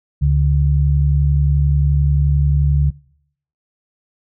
sine tone pair together, 71.4 / 142.8 Hz, D2 / D3, -48 / -48 cents, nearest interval octave, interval 1200 cents, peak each -14 dBFS, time 0.21-2.91 s, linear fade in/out 20 ms, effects noise-tail reverb RT60 0.7 s tail -22 dB re dry

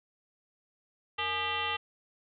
sine tone with frequency modulation, 1975.5 Hz, B6, in tune, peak -29 dBFS, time 1.18-1.77 s, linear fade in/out 10 ms, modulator 378 Hz, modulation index 3.5, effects none

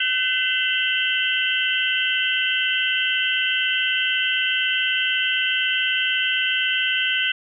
sine tone cluster, 1523 / 2036 / 2689 / 2961 / 3148 Hz, F#6 / C7 / E7 / F#7 / G7, +50 / -48 / +34 / +1 / +7 cents, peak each -24 / -28 / -24 / -26 / -26 dBFS, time 0-7.32 s, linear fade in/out 5 ms, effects none

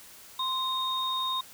sine tone pair together, 1041 / 3710 Hz, C6 / A#7, -9 / -9 cents, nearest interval octave + minor seventh, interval 2200 cents, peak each -30 / -30 dBFS, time 0.39-1.41 s, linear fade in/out 5 ms, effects white hiss -50 dBFS RMS until 1.53 s

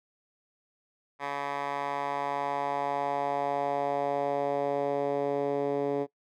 10% pulse tone with band-pass filter sweep, 141.7 Hz, C#3, 38 cents sharp, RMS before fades -30 dBFS, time 1.19-6.07 s, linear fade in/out 50 ms, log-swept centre 1300 to 400 Hz, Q 1.9, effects noise-tail reverb RT60 0.1 s tail -20 dB re dry

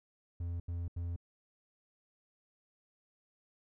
triangle tone bursts, 86 Hz, F2, 26 cents flat, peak -33 dBFS, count 3, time 0.4-1.162 s, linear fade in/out 5 ms, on 200 ms, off 81 ms, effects none

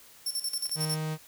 20% pulse tone with tremolo, 5420 Hz, E8, 47 cents sharp, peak -23 dBFS, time 0.26-0.96 s, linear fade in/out 5 ms, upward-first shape square, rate 11 Hz, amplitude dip 75%
clicks, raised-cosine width 0.2 ms, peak -30 dBFS, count 3, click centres 0.537 / 0.656 / 0.695 s
45% pulse tone, 156.1 Hz, D#3, 6 cents sharp, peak -30 dBFS, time 0.75-1.18 s, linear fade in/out 50 ms
effects white hiss -54 dBFS RMS until 1.27 s

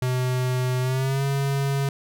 square tone with pitch glide, 127 to 138.49 Hz, B2 to C#3, +49 to -1 cents, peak -22 dBFS, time 0.02-1.89 s, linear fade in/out 2 ms, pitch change +150 cents, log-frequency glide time 0.81-1.24 s, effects none

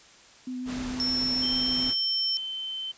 sine tone with vibrato, 252.7 Hz, B3, 40 cents sharp, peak -31 dBFS, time 0.47-1.9 s, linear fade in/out 5 ms, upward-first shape sine, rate 6.7 Hz, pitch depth 13 cents each way
pink noise, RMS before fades -38 dBFS, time 0.65-1.95 s, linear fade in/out 50 ms
sine tone, 5400 Hz, E8, 41 cents sharp, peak -25 dBFS, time 1-2.37 s, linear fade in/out 0 ms
sine tone with pitch glide, 3136 to 3080 Hz, G7 to G7, 0 to -31 cents, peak -31 dBFS, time 1.42-2.92 s, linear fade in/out 10 ms, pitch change -31 cents, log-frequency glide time 1.7-2.38 s
effects white hiss -53 dBFS RMS until 2.97 s + resampled to 16000 Hz

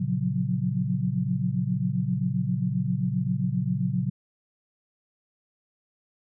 sine chord, Gb major seventh, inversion first, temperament equal with one note detuned, 116.54 / 138.59 / 177.46 / 185 Hz, Bb2 / Db3 / F3 / Gb3, 0 / 0 / +28 / 0 cents, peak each -30 / -28 / -30 / -28 dBFS, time 0-4.1 s, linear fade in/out 10 ms, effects none

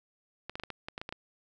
clicks, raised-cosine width 0.3 ms, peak -22 dBFS, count 10, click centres 0.496 / 0.555 / 0.598 / 0.636 / 0.703 / 0.885 / 0.979 / 1.015 / 1.091 / 1.125 s, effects none

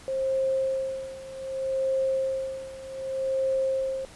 sine tone with tremolo, 531 Hz, C5, 25 cents sharp, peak -22 dBFS, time 0.08-4.05 s, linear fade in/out 0 ms, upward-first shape sine, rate 0.65 Hz, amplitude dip 85%, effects pink hiss -49 dBFS RMS until 4.15 s + resampled to 24000 Hz

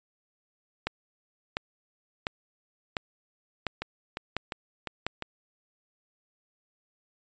two click trains, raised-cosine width 0.3 ms, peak -12 / -17 dBFS, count 7 / 5, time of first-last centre 0.87-5.066 / 3.82-5.224 s, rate 1.43 / 2.85 Hz, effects resampled to 16000 Hz

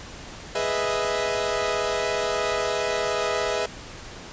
sawtooth chord, E major seventh, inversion first, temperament equal, 415.3 / 493.9 / 622.3 / 659.3 Hz, G#4 / B4 / D#5 / E5, 0 / 0 / 0 / 0 cents, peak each -25 dBFS, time 0.55-3.66 s, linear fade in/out 5 ms, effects pink hiss -40 dBFS RMS until 4.32 s + resampled to 16000 Hz

